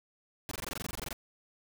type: noise bursts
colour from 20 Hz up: pink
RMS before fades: -38 dBFS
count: 15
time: 0.49-1.129 s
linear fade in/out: 0 ms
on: 23 ms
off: 21 ms
effects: none